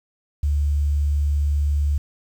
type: tone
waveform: sine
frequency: 72.7 Hz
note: D2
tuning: 17 cents flat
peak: -17 dBFS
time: 0.43-1.98 s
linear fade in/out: 5 ms
effects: 8-bit